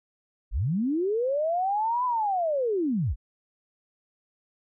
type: linear two-way sweep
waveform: sine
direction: up then down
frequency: 32.82 to 1014 to 32.82 Hz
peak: -23 dBFS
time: 0.51-3.16 s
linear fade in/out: 50 ms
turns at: 2.05 s
effects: none